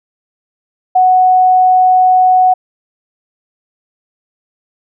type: tone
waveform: sine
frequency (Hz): 740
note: F#5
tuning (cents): 0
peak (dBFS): -5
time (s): 0.95-2.54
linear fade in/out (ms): 10
effects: none